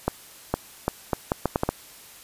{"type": "accelerating click train", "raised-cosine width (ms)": 1, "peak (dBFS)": -7, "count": 9, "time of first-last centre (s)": [0.08, 1.69], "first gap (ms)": 460, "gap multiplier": 0.74, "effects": ["white hiss -47 dBFS RMS until 2.23 s", "resampled to 32000 Hz"]}